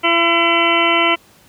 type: harmonic tone with a mistuned harmonic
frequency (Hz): 337.5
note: E4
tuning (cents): +41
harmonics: 1 / 2 / 3 / 4 / 6 / 7 / 8 / 9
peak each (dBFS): -20 / -20 / -20 / -20 / -20 / -20 / -20 / -20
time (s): 0.03-1.16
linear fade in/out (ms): 20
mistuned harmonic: 7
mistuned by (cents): -46
effects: pink hiss -49 dBFS RMS until 1.48 s + high-pass 80 Hz 12 dB/octave

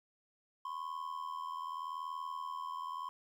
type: ring-modulated tone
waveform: triangle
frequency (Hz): 1046.5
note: C6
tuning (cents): 0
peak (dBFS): -34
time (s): 0.65-3.09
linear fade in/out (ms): 0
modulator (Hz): 40.4
effects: 12-bit

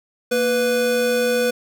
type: tone pair together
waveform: square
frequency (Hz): 233.1 / 493.9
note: A#3 / B4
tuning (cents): 0 / 0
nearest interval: octave + minor second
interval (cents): 1300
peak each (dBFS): -26 / -18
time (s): 0.31-1.51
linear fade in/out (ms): 10
effects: none

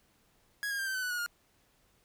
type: tone with pitch steps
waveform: 45% pulse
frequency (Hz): 1661.2 / 1624.2 / 1588 / 1552.6 / 1518.1 / 1484.2 / 1451.2 / 1418.9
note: G#6 / G#6 / G6 / G6 / F#6 / F#6 / F#6 / F6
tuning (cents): 0 / -39 / +22 / -17 / +44 / +5 / -34 / +27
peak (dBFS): -32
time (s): 0.63-1.262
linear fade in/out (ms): 0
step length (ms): 79
effects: pink hiss -69 dBFS RMS until 2.04 s

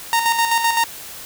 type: tone with tremolo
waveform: sawtooth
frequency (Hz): 924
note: A#5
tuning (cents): -16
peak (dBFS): -10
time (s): 0.13-0.84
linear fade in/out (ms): 0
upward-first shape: square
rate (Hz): 7.8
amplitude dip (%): 50
effects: white hiss -35 dBFS RMS until 1.25 s

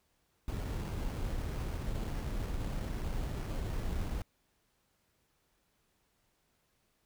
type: noise with sample-and-hold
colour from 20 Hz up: brown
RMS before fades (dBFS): -36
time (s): 0.48-4.22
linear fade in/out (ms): 2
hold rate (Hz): 3675
effects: pink hiss -75 dBFS RMS until 7.05 s

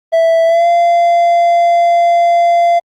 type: tone with pitch glide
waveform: triangle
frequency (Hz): 659.3 to 688.1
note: E5 to F5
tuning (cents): 0 to -26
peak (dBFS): -5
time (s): 0.12-2.8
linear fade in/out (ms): 20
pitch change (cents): +74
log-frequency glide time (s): 0.45-0.67
effects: Opus 24 kbps

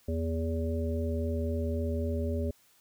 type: harmonic tone with a mistuned harmonic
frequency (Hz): 81.8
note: E2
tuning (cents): -13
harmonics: 1 / 3 / 5 / 7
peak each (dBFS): -30 / -35 / -37 / -38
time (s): 0.08-2.51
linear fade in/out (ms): 5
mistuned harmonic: 3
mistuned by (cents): -27
effects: white hiss -64 dBFS RMS until 2.8 s

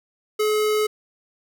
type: tone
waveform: square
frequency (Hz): 426.4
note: G#4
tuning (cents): +46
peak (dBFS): -19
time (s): 0.39-0.87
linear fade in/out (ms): 10
effects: none

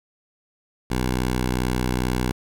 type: tone with pitch glide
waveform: 10% pulse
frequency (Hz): 62.8 to 62.33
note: B1 to B1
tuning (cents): +30 to +17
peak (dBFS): -13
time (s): 0.9-2.32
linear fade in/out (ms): 10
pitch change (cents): -13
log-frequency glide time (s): 1.05-1.58
effects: 9-bit

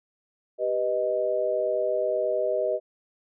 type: chord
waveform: sine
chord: G augmented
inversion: none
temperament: equal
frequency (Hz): 392 / 493.9 / 622.3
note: G4 / B4 / D#5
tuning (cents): 0 / 0 / 0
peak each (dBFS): -30 / -28 / -25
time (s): 0.58-2.8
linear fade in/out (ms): 50
effects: none

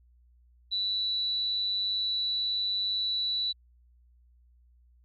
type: tone with amplitude modulation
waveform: sine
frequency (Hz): 3951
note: B7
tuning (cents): 0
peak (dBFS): -25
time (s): 0.71-3.53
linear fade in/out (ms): 20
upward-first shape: sine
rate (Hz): 199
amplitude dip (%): 40
effects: added 60 Hz sine -58 dBFS peak until 5.04 s

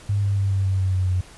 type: tone with pitch steps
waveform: sine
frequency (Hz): 101.2 / 99.75 / 98.32 / 96.91 / 95.52 / 94.15 / 92.8 / 91.47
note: G#2 / G2 / G2 / G2 / G2 / F#2 / F#2 / F#2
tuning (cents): -44 / +31 / +6 / -19 / -44 / +31 / +6 / -19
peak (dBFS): -18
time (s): 0.09-1.21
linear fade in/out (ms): 5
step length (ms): 140
effects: pink hiss -46 dBFS RMS until 1.37 s + resampled to 24000 Hz

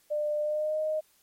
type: tone with pitch glide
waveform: sine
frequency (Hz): 598 to 620.2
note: D5 to D#5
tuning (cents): +31 to -6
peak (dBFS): -26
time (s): 0.1-1.01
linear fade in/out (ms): 20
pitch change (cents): +63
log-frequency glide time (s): 0.4-0.79
effects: white hiss -65 dBFS RMS until 1.22 s + MP3 64 kbps

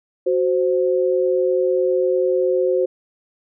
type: tone pair together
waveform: sine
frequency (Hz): 370.7 / 521.6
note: F#4 / C5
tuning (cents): +3 / -5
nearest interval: tritone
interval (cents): 592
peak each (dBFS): -18 / -18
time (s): 0.26-2.86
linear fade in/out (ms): 10
effects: none

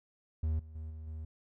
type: tone with level steps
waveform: triangle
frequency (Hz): 78.7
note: D#2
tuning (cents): +20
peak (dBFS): -27 / -45 / -37 / -40 / -37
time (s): 0.43-1.25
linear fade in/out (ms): 5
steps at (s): 0.59 / 0.75 / 0.9 / 1.07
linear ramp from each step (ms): 5
effects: none

